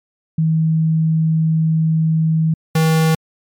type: tone pair in turn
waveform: sine / square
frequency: 160 / 160 Hz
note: D#3 / D#3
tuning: +49 / +49 cents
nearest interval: unison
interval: 0 cents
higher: neither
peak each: -12 dBFS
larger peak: neither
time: 0.38-2.54 / 2.75-3.15 s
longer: first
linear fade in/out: 5 ms
effects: MP3 96 kbps